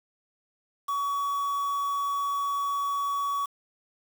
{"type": "tone with quantisation", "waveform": "triangle", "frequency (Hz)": 1129, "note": "C#6", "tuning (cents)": 31, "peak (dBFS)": -24, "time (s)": [0.88, 3.46], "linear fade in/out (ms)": 10, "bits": 7, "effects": []}